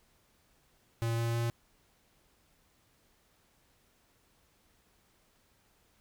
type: tone with pitch steps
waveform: square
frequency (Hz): 115.4 / 116.2 / 117.01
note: A#2 / A#2 / A#2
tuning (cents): -17 / -5 / +7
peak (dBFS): -30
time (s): 1.02-1.5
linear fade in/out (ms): 0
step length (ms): 160
effects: pink hiss -69 dBFS RMS until 6 s